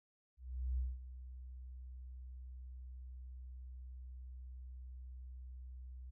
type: tone with ADSR envelope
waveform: sine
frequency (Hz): 63.1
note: B1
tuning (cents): +38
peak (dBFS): -33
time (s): 0.37-6.11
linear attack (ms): 410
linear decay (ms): 200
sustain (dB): -14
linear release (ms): 16
effects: none